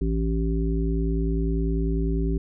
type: harmonic tone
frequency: 55.1 Hz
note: A1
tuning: 3 cents sharp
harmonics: 1 / 3 / 5 / 7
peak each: -23 / -28 / -30 / -31 dBFS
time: 0.01-2.38 s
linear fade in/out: 5 ms
effects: none